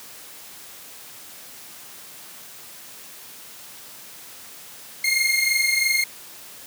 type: tone pair together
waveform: sawtooth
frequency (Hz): 2123 / 2146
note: C7 / C7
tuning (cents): +25 / +43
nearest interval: unison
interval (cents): 18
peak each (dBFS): -18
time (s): 5.04-6.04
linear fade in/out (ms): 5
effects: white hiss -42 dBFS RMS until 6.66 s + high-pass 100 Hz 12 dB/octave